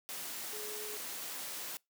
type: tone in noise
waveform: sine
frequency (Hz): 423.5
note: G#4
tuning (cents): +34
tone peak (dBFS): -45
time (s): 0.53-0.97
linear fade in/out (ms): 0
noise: white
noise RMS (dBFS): -42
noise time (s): 0.09-1.77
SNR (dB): -6
effects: noise-tail reverb RT60 0.2 s tail -25 dB re dry + high-pass 200 Hz 12 dB/octave